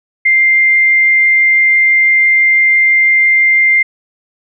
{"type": "tone", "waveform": "sine", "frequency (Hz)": 2098, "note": "C7", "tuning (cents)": 4, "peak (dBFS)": -6, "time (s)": [0.25, 3.83], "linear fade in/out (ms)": 10, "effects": []}